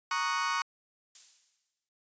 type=chord; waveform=35% pulse; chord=D# minor seventh; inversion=second; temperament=equal; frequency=932.3 / 1108.7 / 1244.5 / 1480 Hz; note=A#5 / C#6 / D#6 / F#6; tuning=0 / 0 / 0 / 0 cents; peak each=-34 / -30 / -34 / -34 dBFS; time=0.11-0.62 s; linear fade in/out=2 ms
type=noise with exponential decay; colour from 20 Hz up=violet; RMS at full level=-41 dBFS; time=1.15-1.89 s; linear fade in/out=2 ms; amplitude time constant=160 ms
effects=resampled to 16000 Hz